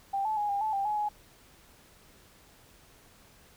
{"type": "tone with pitch steps", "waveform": "sine", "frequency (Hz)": [789, 867, 830, 803, 868, 791, 843, 837], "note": ["G5", "A5", "G#5", "G5", "A5", "G5", "G#5", "G#5"], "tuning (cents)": [11, -26, -1, 41, -24, 15, 26, 13], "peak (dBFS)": -27, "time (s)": [0.13, 1.09], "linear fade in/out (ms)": 10, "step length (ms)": 120, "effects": ["pink hiss -58 dBFS RMS until 3.56 s"]}